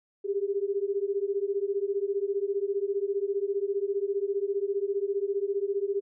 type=beating tone pair; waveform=sine; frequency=392 / 407 Hz; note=G4 / G#4; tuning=0 / -35 cents; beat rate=15 Hz; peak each=-29 dBFS; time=0.24-6.01 s; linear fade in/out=20 ms; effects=none